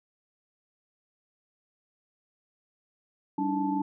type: tone cluster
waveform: sine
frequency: 194.1 / 287.9 / 313.6 / 875 Hz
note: G3 / D4 / D#4 / A5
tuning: -17 / -34 / +14 / -10 cents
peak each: -33 / -28 / -36 / -31 dBFS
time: 3.38-3.82 s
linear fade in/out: 5 ms
effects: none